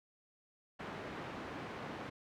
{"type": "band-pass noise", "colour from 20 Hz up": "pink", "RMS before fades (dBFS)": -45, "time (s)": [0.79, 2.1], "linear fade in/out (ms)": 10, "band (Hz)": [140, 2100], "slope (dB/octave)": 12, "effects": []}